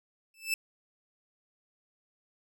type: tone with exponential growth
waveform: sawtooth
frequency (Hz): 2637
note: E7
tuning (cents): 0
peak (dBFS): -21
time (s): 0.34-0.54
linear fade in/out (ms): 2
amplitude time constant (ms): 42
effects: none